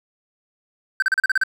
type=tone bursts; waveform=triangle; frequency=1549 Hz; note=G6; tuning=21 cents flat; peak=-13 dBFS; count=8; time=1-1.436 s; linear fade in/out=2 ms; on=23 ms; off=36 ms; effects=none